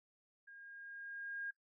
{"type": "tone with level ramp", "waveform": "sine", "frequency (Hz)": 1621, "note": "G#6", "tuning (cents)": -42, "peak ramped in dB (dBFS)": [-54, -39], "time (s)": [0.47, 1.51], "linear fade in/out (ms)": 10, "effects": ["noise-tail reverb RT60 0.1 s tail -19 dB re dry"]}